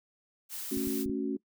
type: noise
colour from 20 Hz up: blue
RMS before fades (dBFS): -39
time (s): 0.49-1.06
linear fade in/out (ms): 50
type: chord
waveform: sine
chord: F# minor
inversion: first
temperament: equal with one note detuned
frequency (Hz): 220 / 276.4 / 370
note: A3 / C#4 / F#4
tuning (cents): 0 / -5 / 0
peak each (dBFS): -35 / -32 / -35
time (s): 0.71-1.37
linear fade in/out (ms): 10
type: clicks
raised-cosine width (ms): 5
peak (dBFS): -30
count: 4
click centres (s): 0.772 / 0.873 / 1.06 / 1.096
effects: noise-tail reverb RT60 0.1 s tail -22 dB re dry